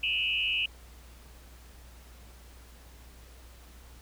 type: tone with frequency modulation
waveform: sine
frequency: 2746 Hz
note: F7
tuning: 30 cents flat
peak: -26 dBFS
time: 0.03-0.66 s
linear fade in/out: 5 ms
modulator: 95.9 Hz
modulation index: 2.5
effects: added 60 Hz sine -50 dBFS peak until 4.01 s + pink hiss -56 dBFS RMS until 4.01 s